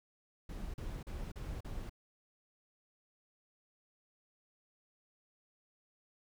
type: noise bursts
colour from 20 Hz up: brown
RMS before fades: -42 dBFS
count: 5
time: 0.49-1.896 s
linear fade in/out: 5 ms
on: 250 ms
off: 39 ms
effects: none